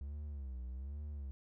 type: tone with vibrato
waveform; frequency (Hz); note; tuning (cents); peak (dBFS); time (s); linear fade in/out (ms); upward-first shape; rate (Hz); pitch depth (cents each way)
triangle; 67.9; C#2; -35; -39; 0.01-1.31; 0; sine; 1.2; 160
effects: none